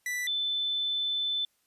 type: tone pair in turn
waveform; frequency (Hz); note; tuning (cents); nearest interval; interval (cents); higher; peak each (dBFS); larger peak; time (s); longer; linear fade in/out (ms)
45% pulse / sine; 1975.5 / 3520; B6 / A7; 0 / 0; minor seventh; 1000; second; -30 / -27; second; 0.06-0.27 / 0.27-1.45; second; 2
effects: white hiss -72 dBFS RMS until 1.66 s + resampled to 32000 Hz